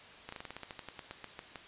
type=slowing click train; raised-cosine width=0.3 ms; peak=-26 dBFS; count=16; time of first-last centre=0.29-1.558 s; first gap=34 ms; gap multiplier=1.12; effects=white hiss -52 dBFS RMS until 1.67 s + resampled to 8000 Hz